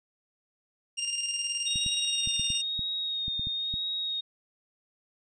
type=tone with tremolo; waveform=20% pulse; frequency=2802 Hz; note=F7; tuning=5 cents sharp; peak=-23 dBFS; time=0.97-2.62 s; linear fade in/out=20 ms; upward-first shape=square; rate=19 Hz; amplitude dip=40%
type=tone with vibrato; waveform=sine; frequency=3729 Hz; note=A#7; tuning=in tune; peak=-29 dBFS; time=1.66-4.21 s; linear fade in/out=10 ms; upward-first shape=sine; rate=1 Hz; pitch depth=26 cents each way
type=clicks; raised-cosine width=5 ms; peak=-26 dBFS; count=10; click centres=1.758 / 1.863 / 2.274 / 2.396 / 2.503 / 2.793 / 3.281 / 3.395 / 3.471 / 3.74 s
effects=resampled to 22050 Hz